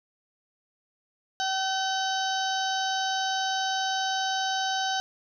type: harmonic tone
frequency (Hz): 765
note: G5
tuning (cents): -42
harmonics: 1 / 2 / 4 / 5 / 6 / 7 / 8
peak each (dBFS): -28 / -32 / -34 / -36 / -38 / -40 / -38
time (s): 1.4-5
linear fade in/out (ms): 0
effects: 10-bit